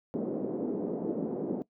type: band-pass noise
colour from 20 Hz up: white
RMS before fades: -33 dBFS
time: 0.14-1.62 s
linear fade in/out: 0 ms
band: 190 to 440 Hz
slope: 24 dB/octave
effects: noise-tail reverb RT60 0.1 s tail -19 dB re dry